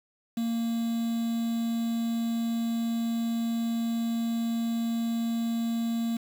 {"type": "tone with quantisation", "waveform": "triangle", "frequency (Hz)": 230.7, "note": "A#3", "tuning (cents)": -18, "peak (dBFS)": -24, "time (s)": [0.37, 6.17], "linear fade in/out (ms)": 5, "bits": 7, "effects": []}